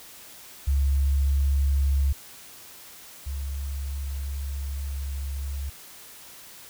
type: tone pair in turn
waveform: sine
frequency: 69.3 / 69.3 Hz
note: C#2 / C#2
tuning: 0 / 0 cents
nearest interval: unison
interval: 0 cents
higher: neither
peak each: -19 / -28 dBFS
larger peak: first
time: 0.67-2.13 / 3.26-5.7 s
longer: second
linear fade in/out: 10 ms
effects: white hiss -46 dBFS RMS until 6.69 s